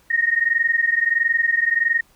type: tone pair together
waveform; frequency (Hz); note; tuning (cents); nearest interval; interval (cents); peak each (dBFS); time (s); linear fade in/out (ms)
sine; 1848 / 1869.5; A#6 / A#6; -16 / +4; unison; 20; -19; 0.1-2.01; 10
effects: pink hiss -57 dBFS RMS until 2.15 s